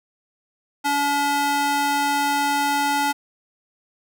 square tone with high-pass filter, 285.6 Hz, D4, 48 cents flat, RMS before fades -21 dBFS, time 0.84-3.13 s, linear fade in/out 20 ms, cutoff 640 Hz, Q 1.8, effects none

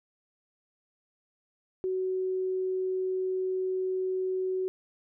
sine tone, 373.7 Hz, F#4, 17 cents sharp, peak -27 dBFS, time 1.84-4.68 s, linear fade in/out 0 ms, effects none

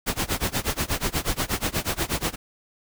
pink noise with tremolo, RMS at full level -23 dBFS, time 0.06-2.36 s, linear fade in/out 20 ms, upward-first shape sine, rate 8.3 Hz, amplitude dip 95%, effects none

